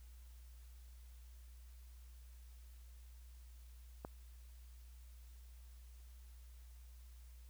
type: click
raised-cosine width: 1 ms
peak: -30 dBFS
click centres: 4.049 s
effects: added 60 Hz sine -54 dBFS peak until 7.49 s + white hiss -70 dBFS RMS until 7.49 s